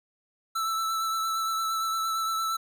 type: tone with vibrato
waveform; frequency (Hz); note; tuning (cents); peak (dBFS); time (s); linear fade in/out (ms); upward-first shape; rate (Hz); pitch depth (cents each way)
square; 1322; E6; +5; -27; 0.55-2.57; 10; triangle; 8.7; 22
effects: none